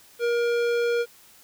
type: tone with tanh clipping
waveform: sine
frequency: 473.5 Hz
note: A#4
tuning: 27 cents sharp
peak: -23 dBFS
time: 0.19-1.06 s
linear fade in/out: 50 ms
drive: 17 dB
effects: white hiss -53 dBFS RMS until 1.43 s